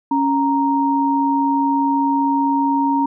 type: tone pair together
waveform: sine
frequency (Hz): 277.2 / 932.4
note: C#4 / A#5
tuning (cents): 0 / 0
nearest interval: octave + major sixth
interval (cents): 2100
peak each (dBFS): -17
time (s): 0.11-3.06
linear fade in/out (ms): 5
effects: none